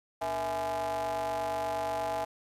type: ring-modulated tone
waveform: square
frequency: 90.1 Hz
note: F#2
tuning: 45 cents flat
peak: -28 dBFS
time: 0.21-2.25 s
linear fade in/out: 10 ms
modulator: 745 Hz
effects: resampled to 32000 Hz + 10-bit